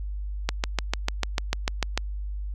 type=click train; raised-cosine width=0.2 ms; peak=-6 dBFS; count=11; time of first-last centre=0.49-1.976 s; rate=6.73 Hz; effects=added 50 Hz sine -29 dBFS peak until 2.54 s